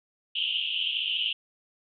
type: band-pass noise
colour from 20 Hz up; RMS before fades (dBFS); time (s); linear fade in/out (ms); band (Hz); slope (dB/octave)
white; -29; 0.35-1.33; 5; 2800 to 3200; 96
effects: none